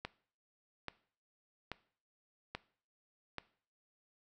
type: click train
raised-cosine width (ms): 0.3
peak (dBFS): -23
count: 5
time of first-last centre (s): 0.05-3.383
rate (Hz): 1.2
effects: noise-tail reverb RT60 0.5 s tail -19 dB re dry